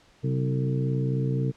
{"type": "harmonic tone with a mistuned harmonic", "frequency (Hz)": 64, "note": "C2", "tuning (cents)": -38, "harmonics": [2, 3, 4, 5, 6, 7], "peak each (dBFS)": [-24, -33, -35, -36, -43, -34], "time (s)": [0.23, 1.52], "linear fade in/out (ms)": 20, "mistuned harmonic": 2, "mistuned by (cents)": 75, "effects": ["pink hiss -58 dBFS RMS until 1.56 s", "low-pass 6000 Hz 12 dB/octave"]}